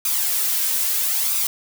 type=noise with flanger; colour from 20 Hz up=blue; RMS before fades=-21 dBFS; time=0.05-1.47 s; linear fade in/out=2 ms; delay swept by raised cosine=0.81 to 3.21 ms; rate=0.77 Hz; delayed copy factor=+0.55; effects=none